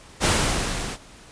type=noise with level ramp; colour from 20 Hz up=pink; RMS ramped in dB=-17 to -32 dBFS; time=0.2-0.98 s; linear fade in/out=50 ms; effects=pink hiss -47 dBFS RMS until 1.31 s + resampled to 22050 Hz